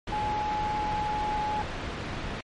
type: tone in noise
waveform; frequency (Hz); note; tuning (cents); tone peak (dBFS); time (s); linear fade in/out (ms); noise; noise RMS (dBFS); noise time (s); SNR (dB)
sine; 846; G#5; +32; -27; 0.12-1.62; 5; pink; -33; 0.07-2.41; +3
effects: low-pass 3000 Hz 12 dB/octave + MP3 48 kbps